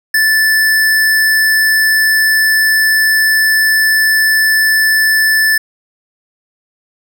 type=tone; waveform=square; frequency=1753 Hz; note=A6; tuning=7 cents flat; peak=-9 dBFS; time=0.14-5.58 s; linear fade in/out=5 ms; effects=none